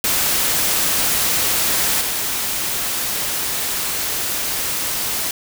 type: noise with level steps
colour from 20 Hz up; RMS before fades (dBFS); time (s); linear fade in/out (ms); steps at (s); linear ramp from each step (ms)
white; -18 / -22; 0.04-5.31; 2; 2.01; 2
effects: none